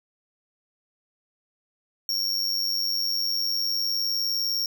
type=tone with amplitude modulation; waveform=square; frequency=5520 Hz; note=F8; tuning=21 cents flat; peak=-21 dBFS; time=2.09-4.66 s; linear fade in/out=2 ms; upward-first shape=sine; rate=99.8 Hz; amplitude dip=70%; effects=8-bit